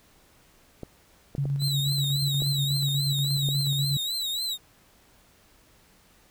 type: clicks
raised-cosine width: 2 ms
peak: -22 dBFS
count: 5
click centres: 0.833 / 1.351 / 1.455 / 2.421 / 3.488 s
type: tone with tremolo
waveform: sine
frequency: 139.9 Hz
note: C#3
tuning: 16 cents sharp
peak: -23 dBFS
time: 1.38-3.97 s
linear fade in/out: 2 ms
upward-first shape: square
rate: 8.3 Hz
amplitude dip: 30%
type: tone with vibrato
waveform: 40% pulse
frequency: 3900 Hz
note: B7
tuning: 23 cents flat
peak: -26 dBFS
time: 1.59-4.58 s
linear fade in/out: 50 ms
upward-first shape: triangle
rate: 3.6 Hz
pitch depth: 120 cents each way
effects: pink hiss -59 dBFS RMS until 6.3 s